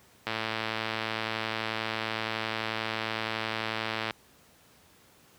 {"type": "click train", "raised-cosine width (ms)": 0.3, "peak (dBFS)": -14, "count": 427, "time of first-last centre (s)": [0.27, 4.108], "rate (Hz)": 111, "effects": ["pink hiss -59 dBFS RMS until 5.38 s", "high-pass 80 Hz 12 dB/octave"]}